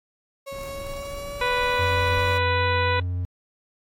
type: tone with pitch glide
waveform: 35% pulse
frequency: 551 to 579.7 Hz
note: C#5 to D5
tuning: -11 to -23 cents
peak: -31 dBFS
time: 0.46-2.39 s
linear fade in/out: 20 ms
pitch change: +88 cents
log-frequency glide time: 0.67-1.71 s
type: noise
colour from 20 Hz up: brown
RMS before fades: -38 dBFS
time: 0.51-2.34 s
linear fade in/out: 20 ms
type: harmonic tone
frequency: 493.9 Hz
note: B4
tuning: in tune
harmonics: 1 / 2 / 3 / 4 / 5 / 6 / 7 / 8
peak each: -26 / -25 / -29 / -30 / -30 / -39 / -37 / -34 dBFS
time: 1.41-3 s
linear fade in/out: 5 ms
type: tone with vibrato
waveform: triangle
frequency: 89.7 Hz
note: F2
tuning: 47 cents sharp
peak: -22 dBFS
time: 1.79-3.25 s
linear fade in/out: 0 ms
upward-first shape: sine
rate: 13 Hz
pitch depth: 8 cents each way
effects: AAC 48 kbps